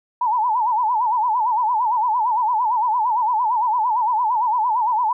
sine tone with vibrato, 923 Hz, A#5, 17 cents flat, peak -16 dBFS, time 0.21-5.13 s, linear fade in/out 5 ms, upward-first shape sine, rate 8.8 Hz, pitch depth 150 cents each way, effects none

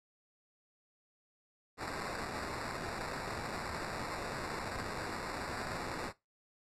violet noise with sample-and-hold, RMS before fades -40 dBFS, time 1.77-6.13 s, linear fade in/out 50 ms, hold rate 3150 Hz, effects noise-tail reverb RT60 0.2 s tail -18 dB re dry + low-pass 9000 Hz 12 dB/octave

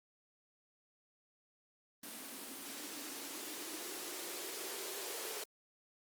violet noise with band-pass filter sweep, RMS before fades -45 dBFS, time 2.03-5.44 s, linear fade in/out 5 ms, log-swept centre 250 to 420 Hz, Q 5.5, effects Opus 32 kbps

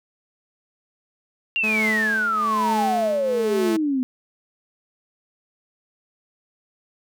sine exponential sweep, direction down, 2812 to 249.1 Hz, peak -19 dBFS, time 1.56-4.03 s, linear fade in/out 0 ms
sawtooth tone with tremolo, 217 Hz, A3, 24 cents flat, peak -18 dBFS, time 1.63-3.77 s, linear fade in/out 10 ms, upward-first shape triangle, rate 1.1 Hz, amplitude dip 80%
effects none

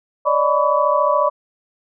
sine tone cluster, 574 / 608 / 994 / 1136 Hz, D5 / D#5 / B5 / C#6, -40 / -40 / +11 / +42 cents, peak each -19 dBFS, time 0.25-1.3 s, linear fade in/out 20 ms, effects none

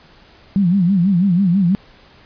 sine tone with vibrato, 185 Hz, F#3, in tune, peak -11 dBFS, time 0.56-1.75 s, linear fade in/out 0 ms, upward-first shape sine, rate 6.1 Hz, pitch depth 160 cents each way, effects pink hiss -47 dBFS RMS until 2.25 s + resampled to 11025 Hz

